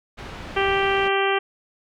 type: low-pass noise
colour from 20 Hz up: pink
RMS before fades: -36 dBFS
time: 0.17-1.09 s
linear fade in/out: 20 ms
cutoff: 3300 Hz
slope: 12 dB/octave
type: harmonic tone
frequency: 392 Hz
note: G4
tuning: in tune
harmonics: 1 / 2 / 3 / 4 / 5 / 6 / 7 / 8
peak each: -22 / -25 / -27 / -28 / -29 / -30 / -30 / -31 dBFS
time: 0.56-1.39 s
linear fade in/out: 10 ms
effects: none